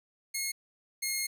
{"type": "tone pair in turn", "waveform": "10% pulse", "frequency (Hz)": [2162, 2147], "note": ["C#7", "C7"], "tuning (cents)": [-44, 44], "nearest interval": "unison", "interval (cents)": 12, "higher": "first", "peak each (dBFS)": [-22, -21], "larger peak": "second", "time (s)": [[0.34, 0.52], [1.02, 1.27]], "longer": "second", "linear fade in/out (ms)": 10, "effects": []}